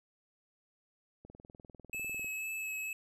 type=click train; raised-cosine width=2 ms; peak=-38 dBFS; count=21; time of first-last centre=1.25-2.245 s; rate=20.1 Hz
type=tone with vibrato; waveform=square; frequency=2592 Hz; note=E7; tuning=30 cents flat; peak=-37 dBFS; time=1.93-2.93 s; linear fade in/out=2 ms; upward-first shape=sine; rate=2.1 Hz; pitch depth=15 cents each way
effects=none